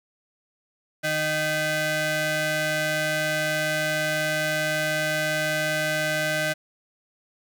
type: ring-modulated tone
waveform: sawtooth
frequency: 462.9 Hz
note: A#4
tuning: 12 cents flat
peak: -16 dBFS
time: 1.03-6.54 s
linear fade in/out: 20 ms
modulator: 1080 Hz
effects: none